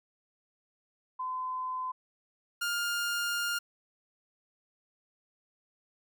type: tone pair in turn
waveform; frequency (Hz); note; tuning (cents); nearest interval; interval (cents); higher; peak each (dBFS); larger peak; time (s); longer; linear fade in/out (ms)
sine / sawtooth; 1022 / 1409; C6 / F6; -41 / +15; tritone; 556; second; -32 / -26; second; 1.19-1.92 / 2.61-3.59; second; 10
effects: none